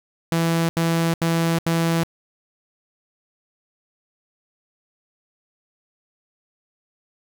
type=tone bursts; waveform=sawtooth; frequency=166 Hz; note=E3; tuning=12 cents sharp; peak=-14 dBFS; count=4; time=0.32-2.034 s; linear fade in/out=0 ms; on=370 ms; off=78 ms; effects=none